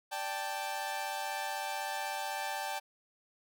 sawtooth chord, D suspended fourth, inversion none, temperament equal, 587.3 / 784 / 880 Hz, D5 / G5 / A5, 0 / 0 / 0 cents, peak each -40 / -34 / -35 dBFS, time 0.11-2.8 s, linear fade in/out 20 ms, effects none

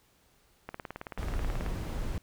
click train, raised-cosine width 0.5 ms, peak -23 dBFS, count 19, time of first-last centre 0.69-1.663 s, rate 18.5 Hz
brown noise, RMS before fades -33 dBFS, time 1.18-2.18 s, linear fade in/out 2 ms
effects pink hiss -66 dBFS RMS until 2.22 s

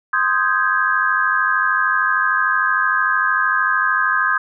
sine chord, Ab major seventh, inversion first, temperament equal, 1046.5 / 1244.5 / 1568 / 1661.2 Hz, C6 / Eb6 / G6 / Ab6, 0 / 0 / 0 / 0 cents, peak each -22 / -20 / -19 / -20 dBFS, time 0.13-4.38 s, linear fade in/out 5 ms, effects none

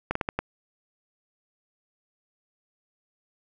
slowing click train, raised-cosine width 0.5 ms, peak -11 dBFS, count 5, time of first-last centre 0.11-0.39 s, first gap 44 ms, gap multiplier 1.32, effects none

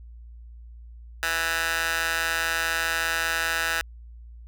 15% pulse tone with high-pass filter, 164.81 Hz, E3, in tune, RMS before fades -26 dBFS, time 1.23-3.81 s, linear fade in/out 0 ms, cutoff 1400 Hz, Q 1.8, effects added 58 Hz sine -41 dBFS peak until 4.47 s

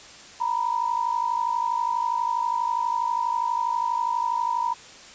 sine tone pair together, 930.7 / 983 Hz, A#5 / B5, -3 / -8 cents, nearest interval minor second, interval 95 cents, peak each -25 dBFS, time 0.4-4.74 s, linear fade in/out 10 ms, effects white hiss -45 dBFS RMS until 5.14 s + resampled to 16000 Hz

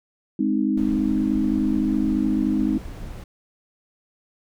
sine chord, Ab major, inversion none, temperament equal, 207.7 / 261.6 / 311.1 Hz, Ab3 / C4 / Eb4, 0 / 0 / 0 cents, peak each -23 dBFS, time 0.39-2.78 s, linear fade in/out 5 ms
brown noise, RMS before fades -34 dBFS, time 0.77-3.24 s, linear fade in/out 5 ms
effects none

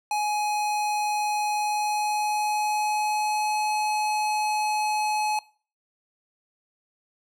square tone with pitch glide, 839 to 849.7 Hz, G#5 to G#5, +17 to +39 cents, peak -24 dBFS, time 0.11-5.39 s, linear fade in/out 2 ms, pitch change +22 cents, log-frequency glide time 1.54-3.61 s, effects noise-tail reverb RT60 0.4 s tail -20 dB re dry + low-pass 12000 Hz 12 dB/octave

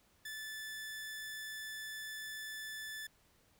sawtooth tone, 1747 Hz, A6, 13 cents flat, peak -39 dBFS, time 0.25-3.07 s, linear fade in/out 5 ms, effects pink hiss -70 dBFS RMS until 3.59 s

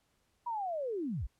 sine linear sweep, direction down, 979 to 32.77 Hz, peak -33 dBFS, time 0.46-1.27 s, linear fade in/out 10 ms, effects pink hiss -75 dBFS RMS until 1.39 s + low-pass 12000 Hz 12 dB/octave

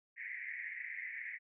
white band-pass noise, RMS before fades -44 dBFS, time 0.16-1.39 s, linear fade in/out 50 ms, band 1800 to 2200 Hz, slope 96 dB/octave, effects none

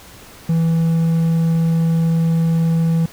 triangle tone, 164.5 Hz, E3, 3 cents flat, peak -11 dBFS, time 0.49-3.06 s, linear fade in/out 5 ms, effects pink hiss -41 dBFS RMS until 3.12 s

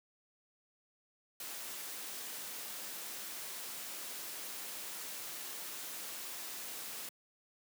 white noise, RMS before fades -44 dBFS, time 1.4-7.09 s, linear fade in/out 2 ms, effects high-pass 200 Hz 12 dB/octave

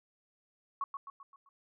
sine tone with echo, 1108.7 Hz, C#6, in tune, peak -31 dBFS, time 0.81-0.84 s, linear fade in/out 2 ms, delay 130 ms, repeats 5, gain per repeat -6 dB, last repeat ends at 1.49 s, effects none

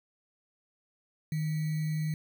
sine tone with sample-and-hold, 155.56 Hz, D#3, in tune, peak -28 dBFS, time 1.32-2.14 s, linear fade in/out 2 ms, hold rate 2100 Hz, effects none

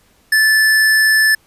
square tone, 1748 Hz, A6, 12 cents flat, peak -10 dBFS, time 0.32-1.35 s, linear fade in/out 5 ms, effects pink hiss -54 dBFS RMS until 1.46 s + resampled to 32000 Hz

